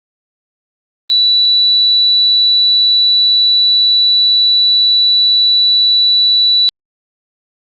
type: tone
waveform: sine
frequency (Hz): 3951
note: B7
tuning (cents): 0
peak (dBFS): -7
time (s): 1.1-6.69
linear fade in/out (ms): 0
effects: Opus 24 kbps